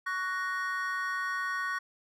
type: chord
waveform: triangle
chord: F# major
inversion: second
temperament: equal with one note detuned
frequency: 1119.7 / 1480 / 1864.7 Hz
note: C#6 / F#6 / A#6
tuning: +17 / 0 / 0 cents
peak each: -33 dBFS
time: 0.06-1.79 s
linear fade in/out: 10 ms
effects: none